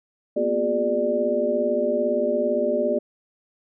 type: tone cluster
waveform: sine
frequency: 232.5 / 250.1 / 360.6 / 414.4 / 593 Hz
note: A#3 / B3 / F#4 / G#4 / D5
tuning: -4 / +22 / -45 / -4 / +17 cents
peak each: -31 / -29 / -28 / -26 / -22 dBFS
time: 0.36-2.99 s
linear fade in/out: 10 ms
effects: none